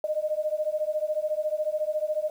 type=beating tone pair; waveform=sine; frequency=606 / 620 Hz; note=D#5 / D#5; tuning=-46 / -6 cents; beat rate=14 Hz; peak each=-28 dBFS; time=0.04-2.3 s; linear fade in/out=2 ms; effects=9-bit